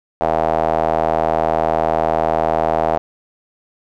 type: tone with band-pass filter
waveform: square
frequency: 40 Hz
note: D#1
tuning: 49 cents sharp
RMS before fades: -17 dBFS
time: 0.21-2.98 s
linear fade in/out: 0 ms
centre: 700 Hz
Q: 4.1
effects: none